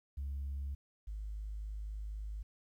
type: tone pair in turn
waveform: sine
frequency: 69.3 / 52.05 Hz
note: C#2 / G#1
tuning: 0 / +5 cents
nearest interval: perfect fourth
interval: 495 cents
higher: first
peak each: -35 / -38 dBFS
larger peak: first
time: 0.17-0.75 / 1.07-2.43 s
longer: second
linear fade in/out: 10 ms
effects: tanh soft clip ceiling -34 dBFS + 12-bit